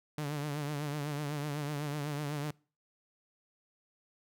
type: tone with vibrato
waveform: sawtooth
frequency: 146.83 Hz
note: D3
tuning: in tune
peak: -30 dBFS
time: 0.18-2.51 s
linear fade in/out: 2 ms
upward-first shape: triangle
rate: 8 Hz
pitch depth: 79 cents each way
effects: noise-tail reverb RT60 0.4 s tail -25 dB re dry